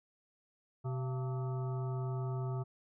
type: harmonic tone with a mistuned harmonic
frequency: 128.4 Hz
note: C3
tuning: 32 cents flat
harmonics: 1 / 3 / 5 / 7 / 9 / 10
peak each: -34 / -44 / -48 / -51 / -53 / -54 dBFS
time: 0.84-2.64 s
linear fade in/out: 20 ms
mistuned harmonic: 5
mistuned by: +100 cents
effects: none